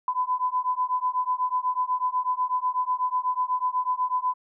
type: beating tone pair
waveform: sine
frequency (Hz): 1002 / 1010.1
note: B5 / B5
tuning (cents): +25 / +39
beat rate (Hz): 8.1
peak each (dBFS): -26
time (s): 0.08-4.34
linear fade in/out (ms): 2
effects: none